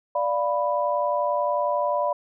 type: chord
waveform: sine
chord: B diminished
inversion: first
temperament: equal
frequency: 587.3 / 698.5 / 987.8 Hz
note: D5 / F5 / B5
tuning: 0 / 0 / 0 cents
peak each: -24 / -28 / -25 dBFS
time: 0.15-2.13 s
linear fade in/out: 5 ms
effects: none